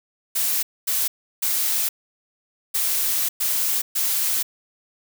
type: noise bursts at uneven times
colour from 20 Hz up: blue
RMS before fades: -22 dBFS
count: 6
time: 0.35-0.63 / 0.87-1.08 / 1.42-1.89 / 2.74-3.29 / 3.4-3.82 / 3.95-4.43 s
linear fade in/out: 10 ms
effects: none